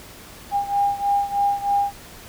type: beating tone pair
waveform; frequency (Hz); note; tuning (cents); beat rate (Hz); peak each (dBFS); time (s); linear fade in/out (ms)
sine; 805 / 808.2; G5 / G#5; +46 / -47; 3.2; -20 / -23; 0.51-1.93; 50
effects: pink hiss -42 dBFS RMS until 2.28 s